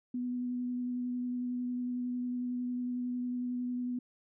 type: tone with vibrato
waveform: sine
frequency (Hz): 247.1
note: B3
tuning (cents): +1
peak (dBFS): -32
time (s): 0.14-3.99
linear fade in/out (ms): 5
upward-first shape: sine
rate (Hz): 11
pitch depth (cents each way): 11
effects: none